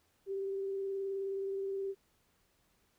sine tone with vibrato, 390.5 Hz, G4, 7 cents flat, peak -34 dBFS, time 0.26-1.95 s, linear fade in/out 50 ms, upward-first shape triangle, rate 19 Hz, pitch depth 20 cents each way, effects pink hiss -73 dBFS RMS until 2.98 s

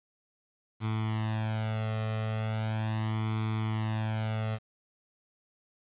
sawtooth tone with flanger, 109.6 Hz, A2, 6 cents flat, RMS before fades -31 dBFS, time 0.8-4.59 s, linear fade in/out 50 ms, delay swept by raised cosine 0.88 to 1.58 ms, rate 0.38 Hz, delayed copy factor +0.9, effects resampled to 8000 Hz + 9-bit

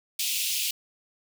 pink high-pass noise, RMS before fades -28 dBFS, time 0.19-0.71 s, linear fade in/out 5 ms, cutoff 2500 Hz, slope 48 dB/octave, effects none

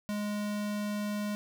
square tone, 207.7 Hz, G#3, in tune, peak -32 dBFS, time 0.09-1.35 s, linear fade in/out 0 ms, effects none

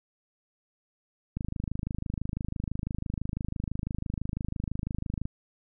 click train, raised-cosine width 5 ms, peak -19 dBFS, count 102, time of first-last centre 1.37-5.255 s, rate 26 Hz, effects none

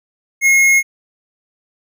sine tone with tanh clipping, 2160 Hz, C#7, 45 cents flat, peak -10 dBFS, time 0.41-0.83 s, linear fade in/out 50 ms, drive 15 dB, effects none

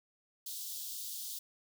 white high-pass noise, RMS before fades -42 dBFS, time 0.46-1.39 s, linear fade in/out 5 ms, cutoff 3300 Hz, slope 48 dB/octave, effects none

